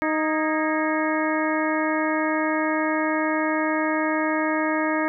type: harmonic tone with a mistuned harmonic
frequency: 311.1 Hz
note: D#4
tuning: in tune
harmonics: 1 / 2 / 3 / 4 / 5 / 6 / 7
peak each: -24 / -27 / -29 / -30 / -31 / -32 / -32 dBFS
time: 0.02-5.08 s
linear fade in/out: 0 ms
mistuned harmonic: 5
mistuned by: +88 cents
effects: none